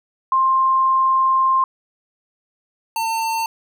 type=tone pair in turn; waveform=sine / square; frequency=1055 / 900.7 Hz; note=C6 / A5; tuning=+14 / +40 cents; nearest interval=minor third; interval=274 cents; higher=first; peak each=-13 / -20 dBFS; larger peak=first; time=0.32-1.64 / 2.96-3.46 s; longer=first; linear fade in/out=2 ms; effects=none